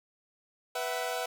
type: chord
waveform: sawtooth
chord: B suspended fourth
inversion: none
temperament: equal with one note detuned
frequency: 493.9 / 659.3 / 750.8 Hz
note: B4 / E5 / F#5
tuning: 0 / 0 / +25 cents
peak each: -32 dBFS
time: 0.75-1.26 s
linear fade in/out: 5 ms
effects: none